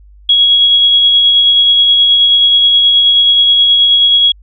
sine tone with tremolo, 3322 Hz, G#7, in tune, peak -4 dBFS, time 0.29-4.32 s, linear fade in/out 5 ms, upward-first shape sine, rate 9.4 Hz, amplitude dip 25%, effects added 50 Hz sine -37 dBFS peak until 4.42 s

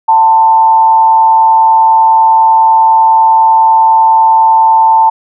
sine tone with frequency modulation, 890 Hz, A5, 20 cents sharp, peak -3 dBFS, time 0.08-5.1 s, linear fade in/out 10 ms, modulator 144 Hz, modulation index 0.34, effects none

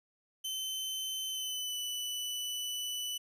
sawtooth tone with pitch glide, 3068 to 2979 Hz, G7 to F#7, -38 to +11 cents, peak -32 dBFS, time 0.44-3.18 s, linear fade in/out 10 ms, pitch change -51 cents, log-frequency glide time 1.28-1.77 s, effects none

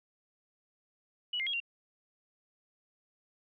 sine tone with pitch steps, 2935 / 2111 / 3291 / 2766 Hz, F#7 / C7 / G#7 / F7, -15 / +15 / -16 / -17 cents, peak -31 dBFS, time 1.33-1.602 s, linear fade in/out 5 ms, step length 68 ms, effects none

